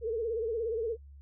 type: tone with vibrato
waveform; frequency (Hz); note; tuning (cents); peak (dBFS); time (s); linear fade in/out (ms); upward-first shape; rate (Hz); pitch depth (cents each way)
sine; 453.7; A#4; -47; -29; 0.01-0.97; 50; sine; 17; 90
effects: noise-tail reverb RT60 0.1 s tail -26 dB re dry + added 70 Hz sine -48 dBFS peak until 1.21 s